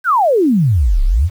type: exponential two-way sweep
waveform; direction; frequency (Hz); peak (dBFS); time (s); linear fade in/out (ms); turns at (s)
sine; down then up; 1615 to 30.87 to 101.4; -9; 0.04-1.3; 50; 1.03
effects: 7-bit